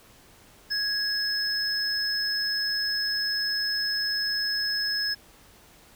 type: tone pair together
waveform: triangle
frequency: 1661.2 / 5180 Hz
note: G#6 / E8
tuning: 0 / -31 cents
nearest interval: octave + minor sixth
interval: 1969 cents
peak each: -27 / -24 dBFS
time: 0.7-5.15 s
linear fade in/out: 20 ms
effects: tanh soft clip ceiling -19 dBFS + pink hiss -54 dBFS RMS until 5.95 s